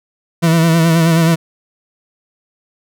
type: tone with vibrato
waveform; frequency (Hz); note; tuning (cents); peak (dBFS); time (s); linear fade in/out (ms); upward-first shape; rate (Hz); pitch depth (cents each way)
40% pulse; 164.81; E3; 0; -8; 0.42-1.36; 20; sine; 9.4; 44
effects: none